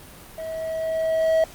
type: tone with level ramp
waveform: triangle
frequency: 644 Hz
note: E5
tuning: 41 cents flat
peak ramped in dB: -28 to -13 dBFS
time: 0.38-1.44 s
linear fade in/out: 2 ms
effects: pink hiss -44 dBFS RMS until 1.54 s + Opus 32 kbps